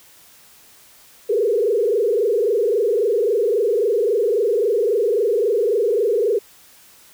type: tone with frequency modulation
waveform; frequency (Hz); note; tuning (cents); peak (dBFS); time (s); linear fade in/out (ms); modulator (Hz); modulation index
sine; 440; A4; 0; -15; 1.29-6.39; 10; 23.7; 2.1
effects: white hiss -49 dBFS RMS until 7.13 s